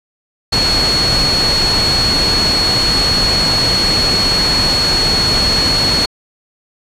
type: tone in noise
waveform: sine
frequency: 4345 Hz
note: C#8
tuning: 35 cents flat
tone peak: -12 dBFS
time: 0.52-6.06 s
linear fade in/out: 10 ms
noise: pink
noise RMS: -17 dBFS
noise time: 0.52-6.06 s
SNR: +2 dB
effects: low-pass 8000 Hz 12 dB/octave